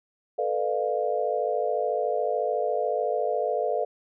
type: chord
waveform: sine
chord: B half-diminished seventh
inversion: third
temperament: equal with one note detuned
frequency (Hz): 440 / 493.9 / 600.4 / 698.5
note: A4 / B4 / D5 / F5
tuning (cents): 0 / 0 / +38 / 0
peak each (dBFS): -29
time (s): 0.38-3.85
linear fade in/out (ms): 10
effects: none